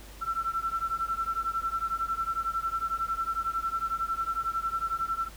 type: beating tone pair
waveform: sine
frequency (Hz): 1337 / 1348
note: E6 / E6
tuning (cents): +24 / +38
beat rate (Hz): 11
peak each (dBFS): -31 / -31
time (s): 0.21-5.29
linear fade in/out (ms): 20
effects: added 50 Hz sine -46 dBFS peak until 5.36 s + pink hiss -50 dBFS RMS until 5.36 s